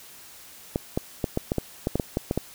clicks, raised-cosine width 2 ms, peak -10 dBFS, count 12, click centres 0.759 / 0.975 / 1.242 / 1.374 / 1.519 / 1.583 / 1.871 / 1.956 / 1.998 / 2.171 / 2.311 / 2.376 s, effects white hiss -47 dBFS RMS until 2.54 s

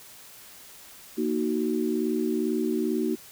sine chord, D# minor, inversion second, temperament just, 233.3 / 311.1 / 373.4 Hz, A#3 / D#4 / F#4, +2 / 0 / +16 cents, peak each -28 dBFS, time 1.17-3.16 s, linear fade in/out 20 ms, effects white hiss -48 dBFS RMS until 3.31 s

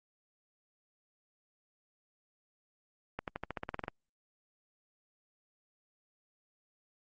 accelerating click train, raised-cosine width 0.5 ms, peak -21 dBFS, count 12, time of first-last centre 3.19-3.881 s, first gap 88 ms, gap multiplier 0.93, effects Opus 48 kbps

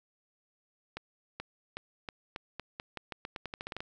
accelerating click train, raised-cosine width 0.3 ms, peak -22 dBFS, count 18, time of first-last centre 0.97-3.805 s, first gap 430 ms, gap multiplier 0.86, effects none

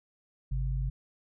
sine tone pair together, 50.7 / 130.81 Hz, G#1 / C3, -41 / 0 cents, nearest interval octave + major third, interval 1641 cents, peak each -29 / -33 dBFS, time 0.51-0.9 s, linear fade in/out 10 ms, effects none

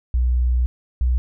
sine tone pair in turn, 61.5 / 62.07 Hz, B1 / B1, -7 / +9 cents, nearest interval unison, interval 16 cents, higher second, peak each -15 dBFS, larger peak neither, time 0.14-0.66 / 1.01-1.18 s, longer first, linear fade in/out 0 ms, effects none

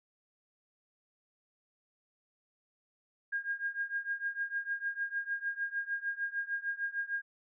sine tone with tremolo, 1621 Hz, G#6, 42 cents flat, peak -29 dBFS, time 3.32-7.22 s, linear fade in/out 10 ms, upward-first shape triangle, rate 6.6 Hz, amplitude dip 95%, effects none

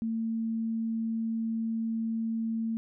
sine tone, 225.5 Hz, A3, 43 cents sharp, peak -28 dBFS, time 0.02-2.77 s, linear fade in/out 0 ms, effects none

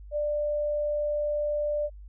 sine tone, 592 Hz, D5, 14 cents sharp, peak -25 dBFS, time 0.11-1.9 s, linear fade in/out 50 ms, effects added 50 Hz sine -42 dBFS peak until 2.08 s

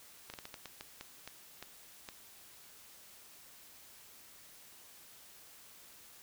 slowing click train, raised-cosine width 0.2 ms, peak -27 dBFS, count 11, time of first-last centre 0.3-2.088 s, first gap 38 ms, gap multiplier 1.32, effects white hiss -57 dBFS RMS until 6.22 s

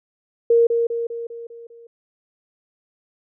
sine tone with echo, 466.2 Hz, A#4, in tune, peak -11 dBFS, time 0.5-0.67 s, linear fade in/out 5 ms, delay 200 ms, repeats 6, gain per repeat -5 dB, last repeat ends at 1.87 s, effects none

